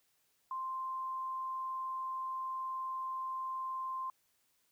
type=tone; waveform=sine; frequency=1046.5 Hz; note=C6; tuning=in tune; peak=-36 dBFS; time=0.51-4.1 s; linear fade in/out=2 ms; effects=white hiss -75 dBFS RMS until 4.71 s